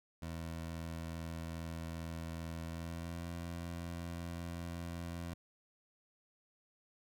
20% pulse tone with pitch glide, 82.41 to 85.32 Hz, E2 to F2, 0 to -40 cents, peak -36 dBFS, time 0.22-5.34 s, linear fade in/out 5 ms, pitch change +60 cents, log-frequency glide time 2.65-3.27 s, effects none

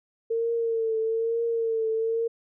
sine tone with vibrato, 453.9 Hz, A#4, 46 cents flat, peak -23 dBFS, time 0.3-2.28 s, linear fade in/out 10 ms, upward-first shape triangle, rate 1.1 Hz, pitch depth 46 cents each way, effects none

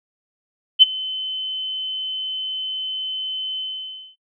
sine tone with ADSR envelope, 3052 Hz, G7, 47 cents flat, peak -3 dBFS, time 0.79-4.16 s, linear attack 33 ms, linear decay 19 ms, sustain -21 dB, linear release 580 ms, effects noise-tail reverb RT60 0.1 s tail -19 dB re dry

